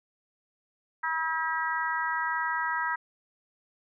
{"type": "harmonic tone", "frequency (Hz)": 321.7, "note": "E4", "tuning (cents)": -42, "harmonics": [3, 4, 5, 6], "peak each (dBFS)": [-31, -33, -32, -34], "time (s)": [1.03, 2.96], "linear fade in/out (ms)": 10, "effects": []}